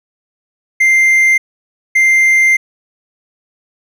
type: tone bursts at uneven times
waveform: triangle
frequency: 2093 Hz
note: C7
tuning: in tune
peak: -5 dBFS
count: 2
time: 0.8-1.38 / 1.95-2.57 s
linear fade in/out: 10 ms
effects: none